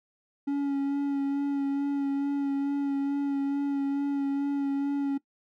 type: tone with vibrato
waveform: triangle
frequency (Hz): 280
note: C#4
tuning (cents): +18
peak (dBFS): -23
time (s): 0.47-5.18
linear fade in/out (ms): 10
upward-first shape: sine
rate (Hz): 2.3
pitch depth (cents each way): 19
effects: noise-tail reverb RT60 0.1 s tail -19 dB re dry